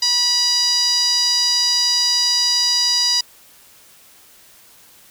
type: tone with band-pass filter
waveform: sawtooth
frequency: 973 Hz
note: B5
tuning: 26 cents flat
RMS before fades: -17 dBFS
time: 0.02-3.21 s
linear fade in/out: 5 ms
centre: 5000 Hz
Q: 7.7
effects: white hiss -48 dBFS RMS until 5.1 s